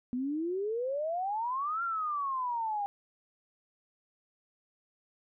sine exponential two-way sweep, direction up then down, 241.9 to 1396.9 to 797 Hz, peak -30 dBFS, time 0.13-2.86 s, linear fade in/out 0 ms, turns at 1.83 s, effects none

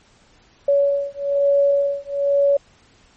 sine beating tone pair, 563 / 564.1 Hz, C#5 / C#5, +27 / +30 cents, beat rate 1.1 Hz, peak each -18 dBFS, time 0.68-2.57 s, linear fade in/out 5 ms, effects pink hiss -54 dBFS RMS until 3.16 s + MP3 32 kbps

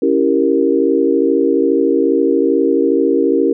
sine chord, C# diminished seventh, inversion none, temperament equal, 277.2 / 329.6 / 392 / 466.2 Hz, C#4 / E4 / G4 / Bb4, 0 / 0 / 0 / 0 cents, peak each -16 dBFS, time 0.02-3.53 s, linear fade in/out 5 ms, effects none

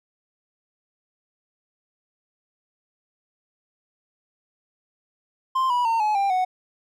triangle tone with pitch steps, 1046.5 / 976.4 / 911 / 850 / 793.1 / 740 Hz, C6 / B5 / A#5 / G#5 / G5 / F#5, 0 / -20 / -40 / +40 / +20 / 0 cents, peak -17 dBFS, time 5.55-6.45 s, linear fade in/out 10 ms, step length 150 ms, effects none

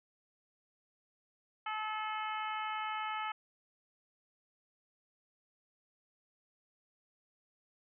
harmonic tone, 431.8 Hz, A4, 33 cents flat, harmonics 2 / 3 / 4 / 5 / 6 / 7, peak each -39 / -39 / -47 / -45 / -49 / -48 dBFS, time 1.66-3.32 s, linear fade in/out 5 ms, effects none

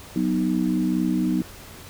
sine chord, B major, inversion second, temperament equal, 185 / 246.9 / 311.1 Hz, F#3 / B3 / D#4, 0 / 0 / 0 cents, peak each -24 dBFS, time 0.16-1.42 s, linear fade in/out 2 ms, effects added 94 Hz sine -49 dBFS peak until 1.89 s + pink hiss -43 dBFS RMS until 1.89 s

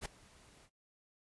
pink noise with ADSR envelope, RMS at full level -39 dBFS, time 0.01-0.7 s, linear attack 46 ms, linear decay 5 ms, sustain -23 dB, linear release 64 ms, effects noise-tail reverb RT60 0.1 s tail -18 dB re dry + resampled to 24000 Hz

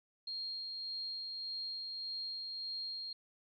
sine tone with tremolo, 4230 Hz, C8, 18 cents sharp, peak -38 dBFS, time 0.27-3.13 s, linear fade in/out 5 ms, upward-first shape sine, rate 1.7 Hz, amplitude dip 25%, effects none

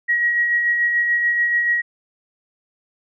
sine tone with tremolo, 1903 Hz, A#6, 35 cents sharp, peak -14 dBFS, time 0.08-1.82 s, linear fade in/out 20 ms, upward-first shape sine, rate 6.9 Hz, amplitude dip 35%, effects none

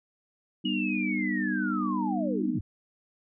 sine chord, G augmented, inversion none, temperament just, 196 / 245 / 306.2 Hz, G3 / B3 / D#4, 0 / -14 / -28 cents, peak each -31 dBFS, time 0.64-2.59 s, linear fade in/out 10 ms
sine linear sweep, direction down, 2909 to 75.4 Hz, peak -31 dBFS, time 0.65-2.61 s, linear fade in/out 5 ms
effects none

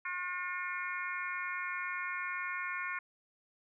harmonic tone with a mistuned harmonic, 359.8 Hz, F#4, 48 cents flat, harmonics 3 / 4 / 5 / 6 / 7, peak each -41 / -40 / -42 / -41 / -46 dBFS, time 0.05-2.99 s, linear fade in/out 5 ms, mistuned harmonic 7, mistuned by -77 cents, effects none

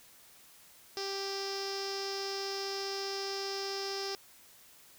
sawtooth tone with low-pass filter, 392.8 Hz, G4, 4 cents sharp, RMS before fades -37 dBFS, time 0.97-4.15 s, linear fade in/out 0 ms, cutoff 5200 Hz, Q 9.2, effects white hiss -58 dBFS RMS until 4.98 s

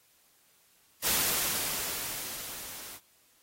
white noise with level ramp, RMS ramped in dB -26 to -45 dBFS, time 1.02-3 s, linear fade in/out 50 ms, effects white hiss -65 dBFS RMS until 3.42 s + AAC 48 kbps

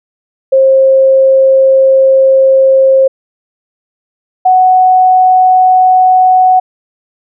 sine tone pair in turn, 533 / 742.1 Hz, C5 / F#5, +32 / +5 cents, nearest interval tritone, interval 573 cents, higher second, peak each -3 dBFS, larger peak neither, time 0.52-3.08 / 4.45-6.6 s, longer first, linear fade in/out 10 ms, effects none

